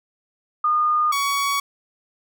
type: tone pair in turn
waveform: sine / sawtooth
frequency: 1221 / 1123.8 Hz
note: D#6 / C#6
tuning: -33 / +23 cents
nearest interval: minor second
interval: 144 cents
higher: first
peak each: -16 / -16 dBFS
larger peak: neither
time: 0.64-1.12 / 1.12-1.6 s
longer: neither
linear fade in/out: 5 ms
effects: none